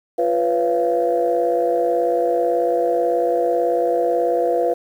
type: tone cluster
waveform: sine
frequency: 347.9 / 494.8 / 553 / 688 Hz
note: F4 / B4 / C#5 / F5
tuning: -7 / +3 / -4 / -26 cents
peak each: -23 / -18 / -26 / -20 dBFS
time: 0.18-4.74 s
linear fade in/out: 10 ms
effects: tanh soft clip ceiling -7 dBFS + 8-bit